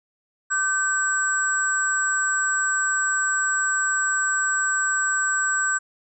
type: tone cluster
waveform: sine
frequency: 1183 / 1536 / 7730 Hz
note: D6 / G6 / B8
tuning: +12 / -36 / -38 cents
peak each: -28 / -22 / -25 dBFS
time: 0.5-5.79 s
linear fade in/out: 20 ms
effects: none